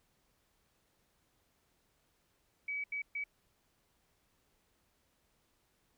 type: tone bursts at uneven times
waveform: sine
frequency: 2279 Hz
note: C#7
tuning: 47 cents sharp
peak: -35 dBFS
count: 3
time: 2.68-2.84 / 2.92-3.02 / 3.15-3.24 s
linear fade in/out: 5 ms
effects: pink hiss -75 dBFS RMS until 5.97 s